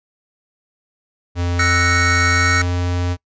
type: tone with pitch glide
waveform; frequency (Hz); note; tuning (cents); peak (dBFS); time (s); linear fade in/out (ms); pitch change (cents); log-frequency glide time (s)
square; 87.5 to 88.67; F2 to F2; +4 to +27; -18; 1.35-3.17; 50; +23; 2.29-2.49
type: chord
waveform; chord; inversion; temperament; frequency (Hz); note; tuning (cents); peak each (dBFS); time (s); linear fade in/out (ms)
square; F# dominant seventh; third; equal; 1318.5 / 1480 / 1864.7 / 2217; E6 / F#6 / A#6 / C#7; 0 / 0 / 0 / 0; -21; 1.59-2.62; 5
effects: noise-tail reverb RT60 0.1 s tail -24 dB re dry + resampled to 16000 Hz